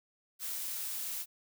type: noise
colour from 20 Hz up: blue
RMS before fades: -38 dBFS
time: 0.39-1.26 s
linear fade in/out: 50 ms
effects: none